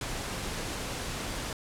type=noise; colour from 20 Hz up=pink; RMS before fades=-35 dBFS; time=0.01-1.53 s; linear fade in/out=2 ms; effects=low-pass 10000 Hz 12 dB/octave